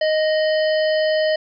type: harmonic tone with a mistuned harmonic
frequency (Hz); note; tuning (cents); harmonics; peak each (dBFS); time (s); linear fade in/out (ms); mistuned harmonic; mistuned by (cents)
622.3; D#5; 0; 1 / 3 / 5 / 7 / 8; -16 / -26 / -30 / -33 / -34; 0.01-1.36; 5; 5; -47
effects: none